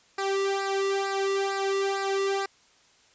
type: tone with flanger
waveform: sawtooth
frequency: 392 Hz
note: G4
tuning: in tune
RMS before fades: -27 dBFS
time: 0.18-2.46 s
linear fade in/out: 5 ms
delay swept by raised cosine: 0.31 to 1.31 ms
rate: 2.2 Hz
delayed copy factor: -0.8
effects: white hiss -60 dBFS RMS until 3.14 s + resampled to 16000 Hz

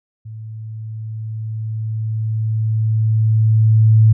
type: tone with level ramp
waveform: sine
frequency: 110 Hz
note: A2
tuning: in tune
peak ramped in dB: -29 to -6 dBFS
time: 0.25-4.13 s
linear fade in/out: 10 ms
effects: none

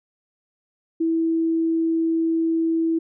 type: tone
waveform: sine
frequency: 327.3 Hz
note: E4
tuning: 12 cents flat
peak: -18 dBFS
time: 1-2.99 s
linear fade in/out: 10 ms
effects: none

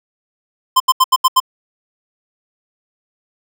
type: tone bursts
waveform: square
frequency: 1038 Hz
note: C6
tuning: 14 cents flat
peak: -8 dBFS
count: 6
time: 0.76-1.402 s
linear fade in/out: 10 ms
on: 42 ms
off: 78 ms
effects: none

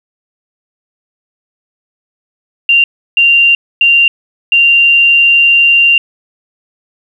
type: tone bursts at uneven times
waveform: sine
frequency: 2776 Hz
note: F7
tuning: 11 cents flat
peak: -4 dBFS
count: 4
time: 2.69-2.84 / 3.17-3.55 / 3.81-4.08 / 4.52-5.98 s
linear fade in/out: 2 ms
effects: 7-bit

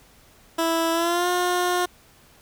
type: tone with pitch glide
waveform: 15% pulse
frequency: 329.6 to 357.4 Hz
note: E4 to F4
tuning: 0 to +40 cents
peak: -14 dBFS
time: 0.58-1.86 s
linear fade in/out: 10 ms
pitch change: +140 cents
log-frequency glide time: 0.92-1.28 s
effects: pink hiss -54 dBFS RMS until 2.41 s

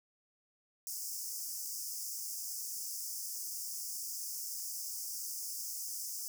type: high-pass noise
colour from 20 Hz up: pink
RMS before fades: -41 dBFS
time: 0.87-6.28 s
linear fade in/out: 0 ms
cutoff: 5000 Hz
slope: 96 dB/octave
effects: none

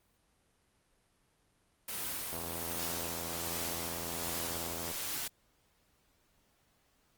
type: noise with tremolo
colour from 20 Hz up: white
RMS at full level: -37 dBFS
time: 1.88-5.28 s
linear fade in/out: 5 ms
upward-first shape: triangle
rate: 1.3 Hz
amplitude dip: 40%
type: click train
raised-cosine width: 1 ms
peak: -28 dBFS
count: 218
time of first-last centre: 2.33-4.913 s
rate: 84 Hz
effects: pink hiss -72 dBFS RMS until 7.17 s + Opus 32 kbps

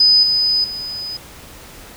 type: tone with level steps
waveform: sine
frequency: 5000 Hz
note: D#8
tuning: 8 cents sharp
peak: -8 / -13 / -24 dBFS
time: 0-1.17 s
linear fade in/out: 5 ms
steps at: 0.23 / 0.64 s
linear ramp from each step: 2 ms
effects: pink hiss -39 dBFS RMS until 1.96 s

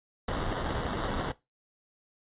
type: noise with sample-and-hold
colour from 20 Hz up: pink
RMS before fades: -32 dBFS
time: 0.28-1.32 s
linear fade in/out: 5 ms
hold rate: 2450 Hz
effects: noise-tail reverb RT60 0.2 s tail -18 dB re dry + resampled to 8000 Hz

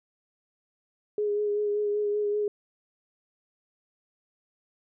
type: tone with vibrato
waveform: sine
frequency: 415.3 Hz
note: G#4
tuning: in tune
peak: -24 dBFS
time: 1.18-2.48 s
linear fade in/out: 2 ms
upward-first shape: sine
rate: 5.2 Hz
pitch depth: 21 cents each way
effects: none

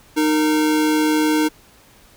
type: tone pair together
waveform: square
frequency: 307.8 / 461.2 Hz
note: D#4 / A#4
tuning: -19 / -19 cents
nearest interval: perfect fifth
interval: 700 cents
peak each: -16 / -25 dBFS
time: 0.16-1.49 s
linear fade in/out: 20 ms
effects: pink hiss -50 dBFS RMS until 2.16 s

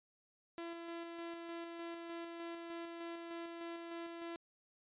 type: tone with tremolo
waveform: sawtooth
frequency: 337.3 Hz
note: E4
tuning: 40 cents sharp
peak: -39 dBFS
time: 0.58-4.36 s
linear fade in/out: 0 ms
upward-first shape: square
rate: 3.3 Hz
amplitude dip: 30%
effects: resampled to 8000 Hz

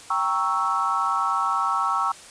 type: chord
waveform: sine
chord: G diminished seventh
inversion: none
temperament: equal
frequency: 784 / 932.3 / 1108.7 / 1318.5 Hz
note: G5 / Bb5 / Db6 / Fb6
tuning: 0 / 0 / 0 / 0 cents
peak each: -29 / -28 / -25 / -24 dBFS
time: 0.1-2.12 s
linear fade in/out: 5 ms
effects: white hiss -44 dBFS RMS until 2.3 s + resampled to 22050 Hz

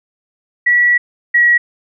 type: tone pair in turn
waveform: sine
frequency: 1939 / 1916.7 Hz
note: B6 / A#6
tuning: -32 / +48 cents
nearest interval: unison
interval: 20 cents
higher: first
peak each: -8 / -7 dBFS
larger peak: second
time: 0.66-0.98 / 1.34-1.58 s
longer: first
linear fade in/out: 10 ms
effects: none

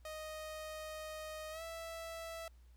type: tone with pitch glide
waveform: sawtooth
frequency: 622.3 to 659.3 Hz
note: D#5 to E5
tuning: 0 to 0 cents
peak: -40 dBFS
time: 0.05-2.48 s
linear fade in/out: 2 ms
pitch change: +100 cents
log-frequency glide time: 1.51-1.62 s
effects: added 60 Hz sine -58 dBFS peak until 2.76 s + pink hiss -75 dBFS RMS until 2.76 s

